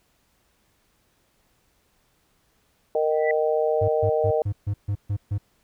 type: harmonic tone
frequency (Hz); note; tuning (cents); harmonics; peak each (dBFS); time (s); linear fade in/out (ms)
154.7; D#3; -10; 3 / 4 / 5; -22 / -23 / -29; 2.95-4.42; 2
type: tone with exponential growth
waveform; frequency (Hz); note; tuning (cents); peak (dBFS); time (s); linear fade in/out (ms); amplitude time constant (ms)
sine; 1975.5; B6; 0; -21; 3.11-3.31; 2; 42
type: tone bursts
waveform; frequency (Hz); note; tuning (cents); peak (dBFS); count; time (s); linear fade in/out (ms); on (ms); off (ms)
triangle; 101.5; G#2; -39; -20; 8; 3.81-5.382; 10; 74; 140
effects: pink hiss -66 dBFS RMS until 5.63 s